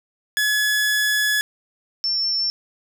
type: tone pair in turn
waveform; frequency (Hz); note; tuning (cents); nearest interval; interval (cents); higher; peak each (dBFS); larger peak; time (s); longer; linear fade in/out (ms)
sawtooth / sine; 1700 / 5397; G#6 / E8; +40 / +40; octave + minor sixth; 2000; second; -14 / -19; first; 0.37-1.41 / 2.04-2.5; first; 0
effects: none